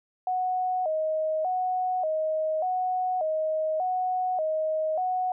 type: tone with vibrato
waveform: sine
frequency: 680 Hz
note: F5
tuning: 46 cents flat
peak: -24 dBFS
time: 0.27-5.32 s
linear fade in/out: 2 ms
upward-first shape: square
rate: 0.85 Hz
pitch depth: 140 cents each way
effects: none